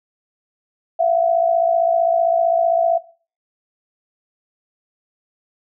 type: tone pair together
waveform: sine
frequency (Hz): 670 / 725.5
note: E5 / F#5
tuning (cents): +28 / -34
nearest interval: minor second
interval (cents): 138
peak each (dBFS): -15 / -19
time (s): 0.99-2.98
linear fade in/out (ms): 10
effects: noise-tail reverb RT60 0.4 s tail -18 dB re dry